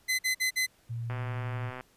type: tone bursts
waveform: sawtooth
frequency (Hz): 2035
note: C7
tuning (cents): -49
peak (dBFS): -22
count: 4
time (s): 0.08-0.667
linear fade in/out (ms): 20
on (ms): 110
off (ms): 49
type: tone with pitch glide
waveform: sine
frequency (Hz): 116.54 to 115.13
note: A#2 to A#2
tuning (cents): 0 to -21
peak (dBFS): -32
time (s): 0.89-1.71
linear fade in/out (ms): 20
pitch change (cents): -21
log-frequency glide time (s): 1.12-1.32
type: click train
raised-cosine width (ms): 0.5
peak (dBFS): -25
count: 91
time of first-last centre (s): 1.1-1.809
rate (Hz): 127
effects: pink hiss -64 dBFS RMS until 1.96 s + resampled to 32000 Hz